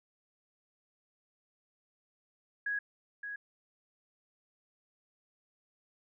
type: tone with echo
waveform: sine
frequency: 1661.2 Hz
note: G#6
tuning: in tune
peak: -31 dBFS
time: 2.66-2.79 s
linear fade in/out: 5 ms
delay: 570 ms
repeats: 1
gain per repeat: -7 dB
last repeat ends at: 3.36 s
effects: none